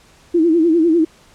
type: tone with vibrato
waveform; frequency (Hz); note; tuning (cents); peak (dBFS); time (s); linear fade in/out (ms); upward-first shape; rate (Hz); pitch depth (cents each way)
sine; 329.6; E4; 0; -10; 0.34-1.05; 10; sine; 10; 100
effects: pink hiss -49 dBFS RMS until 1.34 s + low-pass 9000 Hz 12 dB/octave